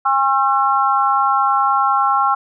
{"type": "harmonic tone", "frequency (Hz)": 270.2, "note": "C#4", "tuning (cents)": -44, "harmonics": [3, 4, 5], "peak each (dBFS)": [-17, -17, -17], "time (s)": [0.05, 2.35], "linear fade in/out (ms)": 10, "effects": []}